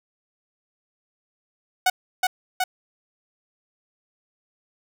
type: tone with echo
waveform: sawtooth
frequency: 740 Hz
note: F#5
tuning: in tune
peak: -12 dBFS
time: 1.86-1.9 s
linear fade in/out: 5 ms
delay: 370 ms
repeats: 2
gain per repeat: -2 dB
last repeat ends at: 2.64 s
effects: none